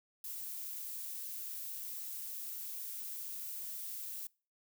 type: noise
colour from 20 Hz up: violet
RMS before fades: -43 dBFS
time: 0.24-4.27 s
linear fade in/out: 2 ms
effects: noise-tail reverb RT60 0.4 s tail -26 dB re dry